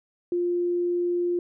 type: tone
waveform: sine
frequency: 350.8 Hz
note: F4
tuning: 8 cents sharp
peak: -22 dBFS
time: 0.32-1.39 s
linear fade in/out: 2 ms
effects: none